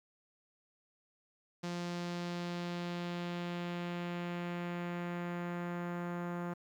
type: tone with low-pass filter sweep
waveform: sawtooth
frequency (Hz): 174.4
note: F3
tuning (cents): -2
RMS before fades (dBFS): -39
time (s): 1.63-6.54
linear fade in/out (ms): 10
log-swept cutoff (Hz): 5800 to 1400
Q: 1.4
effects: 11-bit